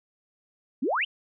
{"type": "exponential sweep", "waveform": "sine", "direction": "up", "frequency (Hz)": [219.1, 3254], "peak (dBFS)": -23, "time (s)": [0.82, 1.05], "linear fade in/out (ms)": 10, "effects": []}